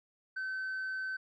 sine tone with tanh clipping, 1532 Hz, G6, 40 cents flat, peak -35 dBFS, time 0.36-1.17 s, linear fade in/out 10 ms, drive 1 dB, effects none

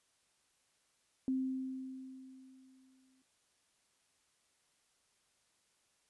sine tone with exponential decay, 261.6 Hz, C4, in tune, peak -30 dBFS, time 1.28-3.22 s, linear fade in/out 1 ms, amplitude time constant 420 ms, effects white hiss -75 dBFS RMS until 6.09 s + resampled to 24000 Hz

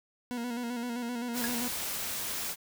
40% pulse tone with vibrato, 240 Hz, B3, 49 cents flat, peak -32 dBFS, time 0.31-1.68 s, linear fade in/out 0 ms, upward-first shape square, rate 7.7 Hz, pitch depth 44 cents each way
white noise, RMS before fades -35 dBFS, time 1.33-2.56 s, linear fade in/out 50 ms
square tone with exponential decay, 1661.2 Hz, G#6, in tune, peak -29 dBFS, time 1.44-1.53 s, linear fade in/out 0 ms, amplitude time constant 19 ms
effects none

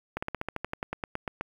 slowing click train, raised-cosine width 0.5 ms, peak -16 dBFS, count 15, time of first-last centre 0.17-1.41 s, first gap 55 ms, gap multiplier 1.07, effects 8-bit

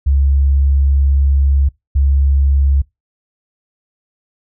sine tone pair in turn, 69.1 / 69.1 Hz, C#2 / C#2, -5 / -5 cents, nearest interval unison, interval 0 cents, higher neither, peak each -9 dBFS, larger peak neither, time 0.06-1.69 / 1.95-2.82 s, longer first, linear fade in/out 10 ms, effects noise-tail reverb RT60 0.2 s tail -24 dB re dry

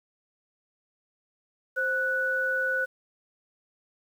sine tone pair together, 523.3 / 1480.1 Hz, C5 / F#6, 0 / 0 cents, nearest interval octave + tritone, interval 1800 cents, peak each -31 / -25 dBFS, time 1.76-2.86 s, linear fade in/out 20 ms, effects 9-bit

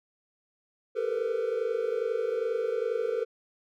triangle tone cluster, 397.4 / 448.7 / 471.1 / 501 Hz, G4 / A4 / A#4 / B4, +24 / +34 / +18 / +25 cents, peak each -35 / -28 / -31 / -31 dBFS, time 0.95-3.25 s, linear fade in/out 20 ms, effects none

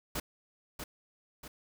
pink noise with echo, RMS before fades -35 dBFS, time 0.15-0.2 s, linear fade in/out 5 ms, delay 640 ms, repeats 2, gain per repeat -6 dB, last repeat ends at 1.48 s, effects none

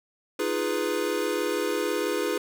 square chord, F half-diminished seventh, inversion third, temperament equal, 311.1 / 349.2 / 415.3 / 493.9 Hz, Eb4 / F4 / Ab4 / Cb5, 0 / 0 / 0 / 0 cents, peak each -33 / -32 / -30 / -31 dBFS, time 0.39-2.38 s, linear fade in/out 5 ms, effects none

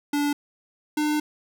square tone pair in turn, 290 / 300.9 Hz, D4 / D4, -22 / +42 cents, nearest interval minor second, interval 64 cents, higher second, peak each -22 dBFS, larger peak neither, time 0.13-0.33 / 0.97-1.2 s, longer second, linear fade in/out 5 ms, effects none

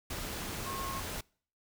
sine tone in noise, 1081 Hz, C#6, 44 cents flat, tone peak -38 dBFS, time 0.66-1 s, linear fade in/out 5 ms, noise pink, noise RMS -39 dBFS, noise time 0.1-1.21 s, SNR -2 dB, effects noise-tail reverb RT60 0.5 s tail -26 dB re dry

